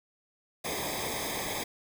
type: noise with comb filter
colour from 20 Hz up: pink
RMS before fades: -34 dBFS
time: 0.64-1.64 s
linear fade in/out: 10 ms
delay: 0.7 ms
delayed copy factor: -0.9
effects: none